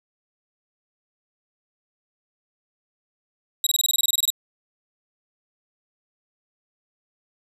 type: tone bursts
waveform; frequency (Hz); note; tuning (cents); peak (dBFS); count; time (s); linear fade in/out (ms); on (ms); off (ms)
20% pulse; 3826; A#7; +44; -12; 14; 3.64-4.303; 2; 26; 23
effects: none